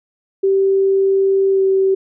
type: tone with pitch glide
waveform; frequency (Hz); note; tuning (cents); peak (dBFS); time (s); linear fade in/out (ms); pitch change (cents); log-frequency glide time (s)
sine; 388.5 to 384.5; G4 to G4; -16 to -33; -11; 0.43-1.95; 10; -17; 1.51-1.62
effects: none